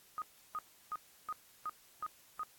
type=tone bursts; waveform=sine; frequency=1244.5 Hz; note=D#6; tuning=in tune; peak=-36 dBFS; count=7; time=0.18-2.433 s; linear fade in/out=0 ms; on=39 ms; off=330 ms; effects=white hiss -63 dBFS RMS until 2.58 s + AAC 64 kbps